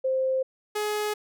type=tone pair in turn; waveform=sine / sawtooth; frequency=524 / 421 Hz; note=C5 / G#4; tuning=+2 / +24 cents; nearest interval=major third; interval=378 cents; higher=first; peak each=-22 dBFS; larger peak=neither; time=0.04-0.43 / 0.75-1.14 s; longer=neither; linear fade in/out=10 ms; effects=none